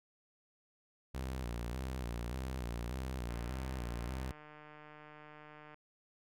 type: tone with vibrato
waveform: sawtooth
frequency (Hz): 61.74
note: B1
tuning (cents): 0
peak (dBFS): -34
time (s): 1.14-4.32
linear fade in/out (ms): 10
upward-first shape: square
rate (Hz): 1.7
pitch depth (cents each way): 85
type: click train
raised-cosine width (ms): 0.5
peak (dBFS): -39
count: 370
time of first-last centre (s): 3.3-5.744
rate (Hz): 151
effects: none